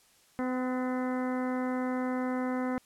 harmonic tone with a mistuned harmonic, 254.4 Hz, C4, 48 cents flat, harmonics 1 / 2 / 3 / 4 / 5 / 6 / 7 / 8, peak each -30 / -36 / -40 / -42 / -44 / -46 / -47 / -48 dBFS, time 0.39-2.78 s, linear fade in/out 0 ms, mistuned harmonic 6, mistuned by -39 cents, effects white hiss -63 dBFS RMS until 2.85 s + low-pass 11000 Hz 12 dB/octave

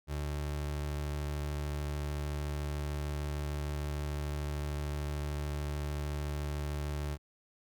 30% pulse tone, 73.42 Hz, D2, in tune, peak -31 dBFS, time 0.07-7.18 s, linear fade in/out 50 ms, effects none

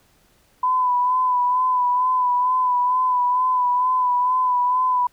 sine tone with vibrato, 1000 Hz, B5, 21 cents sharp, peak -16 dBFS, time 0.63-5.07 s, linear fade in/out 5 ms, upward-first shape sine, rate 2.2 Hz, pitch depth 32 cents each way, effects pink hiss -59 dBFS RMS until 5.12 s

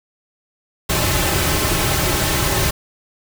pink noise with comb filter, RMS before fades -18 dBFS, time 0.89-2.71 s, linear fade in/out 10 ms, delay 4.2 ms, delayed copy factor -0.6, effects none

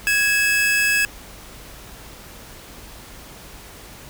45% pulse tone pair together, 1661.2 / 2601 Hz, G#6 / E7, 0 / -24 cents, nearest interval minor sixth, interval 776 cents, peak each -19 dBFS, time 0.07-1.05 s, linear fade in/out 0 ms, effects added 50 Hz sine -47 dBFS peak until 4.09 s + pink hiss -41 dBFS RMS until 4.09 s

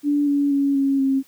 sine tone with pitch steps, 290 / 284.7 / 279.5 / 274.4 / 269.3 Hz, D4 / C#4 / C#4 / C#4 / C#4, -22 / +46 / +14 / -17 / -50 cents, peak -16 dBFS, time 0.03-1.23 s, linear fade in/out 50 ms, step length 240 ms, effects white hiss -55 dBFS RMS until 1.27 s + high-pass 60 Hz 12 dB/octave

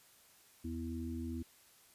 harmonic tone, 82.41 Hz, E2, in tune, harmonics 1 / 3 / 4, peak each -42 / -41 / -45 dBFS, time 0.64-1.43 s, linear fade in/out 10 ms, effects white hiss -64 dBFS RMS until 1.94 s + resampled to 32000 Hz

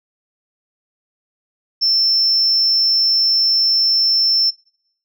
sine tone, 5350 Hz, E8, 25 cents sharp, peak -11 dBFS, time 1.81-4.51 s, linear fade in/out 20 ms, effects noise-tail reverb RT60 0.7 s tail -25 dB re dry + tanh soft clip ceiling -8 dBFS

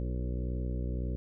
harmonic tone with a mistuned harmonic, 61.74 Hz, B1, in tune, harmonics 1 / 2 / 3 / 4 / 5 / 6 / 7 / 8 / 9, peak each -32 / -38 / -42 / -44 / -46 / -48 / -49 / -50 / -51 dBFS, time 0-1.16 s, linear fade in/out 0 ms, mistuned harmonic 6, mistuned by -28 cents, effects none

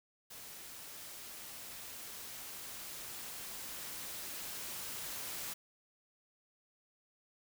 white noise with level ramp, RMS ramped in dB -50 to -42 dBFS, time 0.3-5.54 s, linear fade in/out 10 ms, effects none

